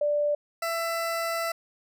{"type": "tone pair in turn", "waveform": ["sine", "20% pulse"], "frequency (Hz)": [588, 667], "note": ["D5", "E5"], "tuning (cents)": [2, 20], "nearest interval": "major second", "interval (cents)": 218, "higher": "second", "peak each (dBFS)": [-22, -22], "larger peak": "neither", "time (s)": [[0.01, 0.35], [0.62, 1.52]], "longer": "second", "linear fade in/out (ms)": 5, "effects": []}